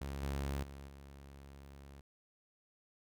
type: tone with level steps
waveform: sawtooth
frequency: 69.3 Hz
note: C#2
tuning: in tune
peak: -36 / -32 / -44 / -48 dBFS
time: 0.01-2.01 s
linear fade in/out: 5 ms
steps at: 0.22 / 0.63 / 0.88 s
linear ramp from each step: 5 ms
effects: none